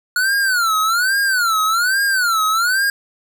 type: tone with vibrato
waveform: square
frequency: 1436 Hz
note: F6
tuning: 48 cents sharp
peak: -15 dBFS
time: 0.16-2.9 s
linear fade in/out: 2 ms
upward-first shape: sine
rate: 1.2 Hz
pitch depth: 210 cents each way
effects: none